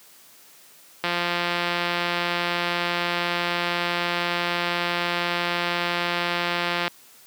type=click train; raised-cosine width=0.3 ms; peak=-8 dBFS; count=1017; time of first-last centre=1.04-6.879 s; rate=174 Hz; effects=white hiss -51 dBFS RMS until 7.26 s + high-pass 150 Hz 12 dB/octave